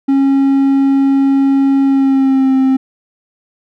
triangle tone with pitch glide, 273.3 to 264.3 Hz, C#4 to C4, -24 to +18 cents, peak -6 dBFS, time 0.08-2.77 s, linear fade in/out 10 ms, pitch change -58 cents, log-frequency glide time 1.84-2.55 s, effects none

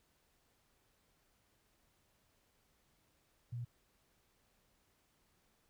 sine tone, 120 Hz, B2, 49 cents flat, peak -39 dBFS, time 3.52-3.65 s, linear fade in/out 10 ms, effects pink hiss -75 dBFS RMS until 5.69 s

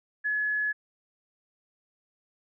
sine tone, 1700 Hz, G#6, 40 cents sharp, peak -25 dBFS, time 0.24-0.73 s, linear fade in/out 20 ms, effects none

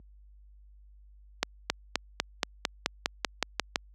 accelerating click train, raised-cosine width 0.2 ms, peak -7 dBFS, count 12, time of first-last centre 1.43-3.758 s, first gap 270 ms, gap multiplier 0.95, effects added 50 Hz sine -28 dBFS peak until 3.94 s + high-pass 200 Hz 12 dB/octave

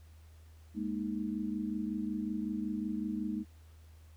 sine chord, Ab suspended second, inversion none, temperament equal, 207.7 / 233.1 / 311.1 Hz, Ab3 / Bb3 / Eb4, 0 / 0 / 0 cents, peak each -36 / -38 / -38 dBFS, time 0.74-3.45 s, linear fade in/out 50 ms, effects added 79 Hz sine -53 dBFS peak until 4.16 s + pink hiss -67 dBFS RMS until 4.16 s

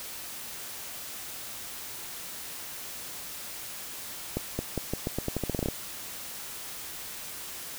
accelerating click train, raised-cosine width 2 ms, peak -15 dBFS, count 15, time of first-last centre 4.37-5.686 s, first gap 220 ms, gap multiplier 0.85, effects white hiss -40 dBFS RMS until 7.78 s

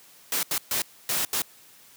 white noise bursts at uneven times, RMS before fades -26 dBFS, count 5, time 0.32-0.43 / 0.51-0.58 / 0.71-0.82 / 1.09-1.25 / 1.33-1.42 s, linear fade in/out 2 ms, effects white hiss -53 dBFS RMS until 1.96 s + high-pass 100 Hz 12 dB/octave

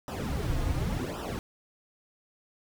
brown noise with flanger, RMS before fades -31 dBFS, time 0.08-1.39 s, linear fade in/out 0 ms, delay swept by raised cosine 0.45 to 5.25 ms, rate 0.9 Hz, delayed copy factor -0.9, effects none

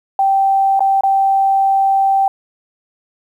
sine tone with dropouts, 780 Hz, G5, 9 cents flat, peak -10 dBFS, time 0.19-2.28 s, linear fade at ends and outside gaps 2 ms, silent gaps 0.794-0.805 / 1.009-1.035 s, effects 8-bit

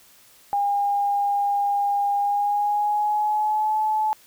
sine tone with pitch glide, 809 to 862.1 Hz, G#5 to A5, -46 to -36 cents, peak -19 dBFS, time 0.53-4.13 s, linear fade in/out 0 ms, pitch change +110 cents, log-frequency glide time 2.16-3.77 s, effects white hiss -53 dBFS RMS until 4.26 s

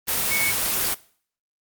sine tone in noise, 2217 Hz, C#7, in tune, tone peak -22 dBFS, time 0.3-0.52 s, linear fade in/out 20 ms, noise white, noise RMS -23 dBFS, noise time 0.07-0.95 s, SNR -2 dB, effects noise-tail reverb RT60 0.5 s tail -20 dB re dry + Opus 24 kbps

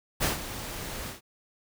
pink noise with ADSR envelope, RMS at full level -24 dBFS, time 0.2-1.21 s, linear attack 29 ms, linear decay 140 ms, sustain -13 dB, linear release 130 ms, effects none

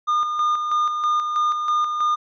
triangle tone with tremolo, 1215 Hz, D#6, 42 cents flat, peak -15 dBFS, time 0.07-2.16 s, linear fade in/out 20 ms, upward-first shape square, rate 3.1 Hz, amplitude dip 45%, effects resampled to 16000 Hz

